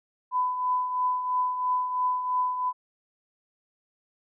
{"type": "tone with tremolo", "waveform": "sine", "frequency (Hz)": 1002, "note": "B5", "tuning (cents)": 25, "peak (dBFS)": -21, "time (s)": [0.31, 2.73], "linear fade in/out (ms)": 50, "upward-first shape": "triangle", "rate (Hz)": 3, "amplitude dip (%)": 60, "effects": []}